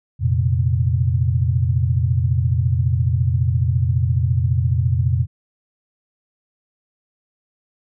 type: chord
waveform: sine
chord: F suspended fourth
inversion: none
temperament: just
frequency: 87.31 / 116.41 / 130.96 Hz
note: F2 / Bb2 / C3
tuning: 0 / -2 / +2 cents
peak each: -19 / -19 / -20 dBFS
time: 0.19-5.27 s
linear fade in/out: 50 ms
effects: none